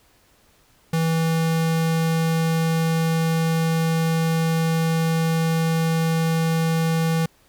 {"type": "tone", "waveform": "square", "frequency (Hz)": 163.1, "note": "E3", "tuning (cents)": -18, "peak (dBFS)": -19, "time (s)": [0.93, 7.26], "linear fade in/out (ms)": 5, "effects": ["pink hiss -58 dBFS RMS until 7.48 s"]}